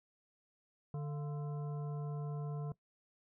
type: harmonic tone with a mistuned harmonic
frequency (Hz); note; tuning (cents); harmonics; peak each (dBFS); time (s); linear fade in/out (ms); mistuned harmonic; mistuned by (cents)
147.5; D3; +8; 1 / 3 / 5 / 7 / 9; -37 / -48 / -53 / -57 / -62; 0.94-2.72; 2; 5; -98
effects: noise-tail reverb RT60 0.1 s tail -19 dB re dry